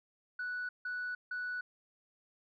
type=tone bursts; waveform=sine; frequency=1479 Hz; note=F#6; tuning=1 cent flat; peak=-34 dBFS; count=3; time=0.39-1.61 s; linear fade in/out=5 ms; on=300 ms; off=160 ms; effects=tanh soft clip ceiling -33 dBFS